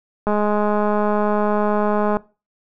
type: click train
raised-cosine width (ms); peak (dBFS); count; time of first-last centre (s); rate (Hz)
1; -7; 398; 0.27-2.17; 209
effects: noise-tail reverb RT60 0.3 s tail -20 dB re dry